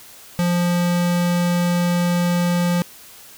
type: tone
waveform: square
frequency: 175 Hz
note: F3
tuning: 4 cents sharp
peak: -17 dBFS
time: 0.39-2.82 s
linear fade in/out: 0 ms
effects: white hiss -43 dBFS RMS until 3.37 s